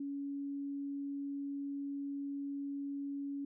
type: tone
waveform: sine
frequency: 280.8 Hz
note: C#4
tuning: 22 cents sharp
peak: -37 dBFS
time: 0-3.45 s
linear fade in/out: 5 ms
effects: none